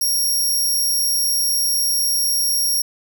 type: tone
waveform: 15% pulse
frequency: 5588 Hz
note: F8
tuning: in tune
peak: -11 dBFS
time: 0.01-2.82 s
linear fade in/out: 5 ms
effects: none